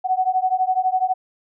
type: beating tone pair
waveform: sine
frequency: 740 / 752 Hz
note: F#5 / F#5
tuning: 0 / +28 cents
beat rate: 12 Hz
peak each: -20 dBFS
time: 0.04-1.14 s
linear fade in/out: 20 ms
effects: none